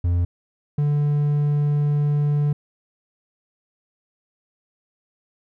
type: tone pair in turn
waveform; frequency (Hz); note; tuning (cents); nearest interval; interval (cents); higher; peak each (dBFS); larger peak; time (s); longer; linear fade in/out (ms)
triangle; 87.31 / 146.46; F2 / D3; 0 / -4; major sixth; 896; second; -15; neither; 0.04-0.25 / 0.78-2.53; second; 5
effects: none